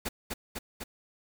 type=noise with echo; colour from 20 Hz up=pink; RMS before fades=-33 dBFS; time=0.05-0.09 s; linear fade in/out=10 ms; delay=250 ms; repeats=3; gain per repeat=-2 dB; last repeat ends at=0.84 s; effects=none